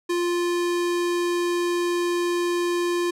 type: tone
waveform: square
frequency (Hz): 349.2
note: F4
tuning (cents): 0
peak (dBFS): -22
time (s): 0.09-3.11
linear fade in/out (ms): 10
effects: low-pass 11000 Hz 12 dB/octave